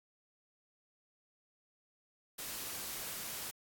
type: noise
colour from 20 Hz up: white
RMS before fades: -42 dBFS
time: 2.38-3.51 s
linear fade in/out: 10 ms
effects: AAC 64 kbps